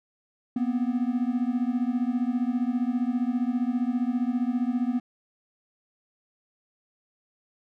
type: beating tone pair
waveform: triangle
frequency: 239.4 / 254.4 Hz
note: A#3 / C4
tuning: +46 / -48 cents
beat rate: 15 Hz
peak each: -24 / -25 dBFS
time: 0.56-5 s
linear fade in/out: 5 ms
effects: none